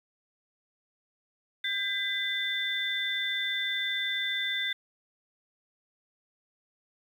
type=tone cluster; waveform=sine; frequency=1598 / 2013 / 3547 Hz; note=G6 / B6 / A7; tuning=+33 / +33 / +13 cents; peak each=-35 / -32 / -31 dBFS; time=1.64-4.73 s; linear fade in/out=5 ms; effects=9-bit